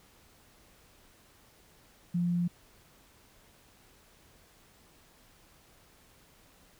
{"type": "tone", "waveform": "sine", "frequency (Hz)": 174.4, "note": "F3", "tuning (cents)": -2, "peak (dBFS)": -26, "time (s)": [2.14, 2.48], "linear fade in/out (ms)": 10, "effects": ["pink hiss -61 dBFS RMS until 6.79 s"]}